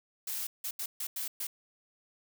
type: noise bursts at uneven times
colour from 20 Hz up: blue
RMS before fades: -36 dBFS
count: 6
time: 0.27-0.47 / 0.64-0.71 / 0.79-0.86 / 1-1.07 / 1.16-1.28 / 1.4-1.47 s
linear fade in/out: 5 ms
effects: none